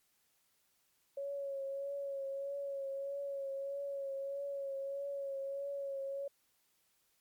sine tone with vibrato, 554 Hz, C#5, 1 cent flat, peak -37 dBFS, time 1.17-6.28 s, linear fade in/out 5 ms, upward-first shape triangle, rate 1.6 Hz, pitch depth 33 cents each way, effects white hiss -75 dBFS RMS until 7.2 s + MP3 96 kbps

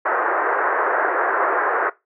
white band-pass noise, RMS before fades -20 dBFS, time 0.05-1.9 s, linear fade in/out 10 ms, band 360 to 1700 Hz, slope 48 dB/octave, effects noise-tail reverb RT60 0.2 s tail -18 dB re dry

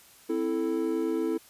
triangle chord, A minor, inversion first, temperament equal, 261.6 / 329.6 / 440 Hz, C4 / E4 / A4, 0 / 0 / 0 cents, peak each -31 / -26 / -29 dBFS, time 0.29-1.38 s, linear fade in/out 10 ms, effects white hiss -55 dBFS RMS until 1.49 s + resampled to 32000 Hz

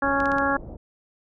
harmonic tone, 277.2 Hz, C#4, in tune, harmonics 1 / 2 / 3 / 4 / 5 / 6, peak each -27 / -27 / -27 / -27 / -27 / -27 dBFS, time 0.02-0.57 s, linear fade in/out 5 ms
pink low-pass noise, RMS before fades -38 dBFS, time 0.03-0.77 s, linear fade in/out 10 ms, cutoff 650 Hz, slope 24 dB/octave
clicks, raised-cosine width 0.2 ms, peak -21 dBFS, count 4, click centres 0.203 / 0.257 / 0.318 / 0.384 s
effects none

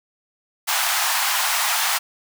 pink high-pass noise, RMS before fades -21 dBFS, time 0.67-1.99 s, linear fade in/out 20 ms, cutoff 740 Hz, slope 48 dB/octave, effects none

